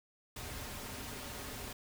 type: noise with comb filter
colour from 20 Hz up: pink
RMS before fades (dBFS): -44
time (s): 0.36-1.73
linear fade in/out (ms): 5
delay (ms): 6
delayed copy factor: -0.5
effects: none